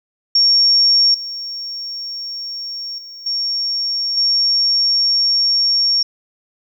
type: tone with level steps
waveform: sine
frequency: 5520 Hz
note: F8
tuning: 21 cents flat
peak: -9 / -24 / -32 / -17 / -12 dBFS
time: 0.35-6.03 s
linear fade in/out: 5 ms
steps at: 1.14 / 2.98 / 3.26 / 4.17 s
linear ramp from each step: 5 ms
effects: 8-bit